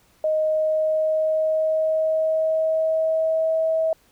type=tone with pitch glide; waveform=sine; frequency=623 to 643.5 Hz; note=D#5 to E5; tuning=+2 to -42 cents; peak=-18 dBFS; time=0.24-3.93 s; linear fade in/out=2 ms; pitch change=+56 cents; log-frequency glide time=0.39-3.62 s; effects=pink hiss -59 dBFS RMS until 4.11 s